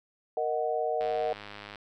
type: chord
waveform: sine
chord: D# minor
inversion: second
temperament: equal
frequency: 466.2 / 622.3 / 740 Hz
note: A#4 / D#5 / F#5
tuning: 0 / 0 / 0 cents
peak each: -31 dBFS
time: 0.37-1.33 s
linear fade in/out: 2 ms
type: click train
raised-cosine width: 0.3 ms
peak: -26 dBFS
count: 78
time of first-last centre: 1.01-1.758 s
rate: 103 Hz
effects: none